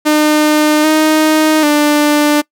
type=tone with pitch steps; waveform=sawtooth; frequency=303.4 / 311.1 / 296.1 Hz; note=D#4 / D#4 / D4; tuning=-44 / 0 / +14 cents; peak=-4 dBFS; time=0.05-2.42 s; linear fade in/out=20 ms; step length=790 ms; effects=noise-tail reverb RT60 0.1 s tail -23 dB re dry